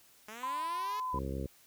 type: linear sweep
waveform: 5% pulse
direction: up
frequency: 207.7 to 432.9 Hz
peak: -33 dBFS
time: 0.28-1 s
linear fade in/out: 2 ms
type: tone with vibrato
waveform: sine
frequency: 1011 Hz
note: B5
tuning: 40 cents sharp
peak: -33 dBFS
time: 0.43-1.19 s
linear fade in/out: 5 ms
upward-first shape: square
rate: 3.7 Hz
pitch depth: 11 cents each way
type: harmonic tone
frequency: 67.2 Hz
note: C2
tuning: 47 cents sharp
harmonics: 1 / 2 / 3 / 4 / 5 / 6 / 7 / 8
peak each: -38 / -41 / -43 / -44 / -45 / -46 / -46 / -47 dBFS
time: 1.13-1.47 s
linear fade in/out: 10 ms
effects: white hiss -62 dBFS RMS until 1.66 s